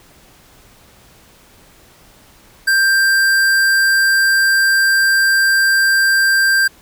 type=tone with hard clipping; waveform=sine; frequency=1580 Hz; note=G6; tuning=13 cents sharp; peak=-12 dBFS; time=2.67-6.68 s; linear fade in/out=10 ms; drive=16 dB; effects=pink hiss -47 dBFS RMS until 6.81 s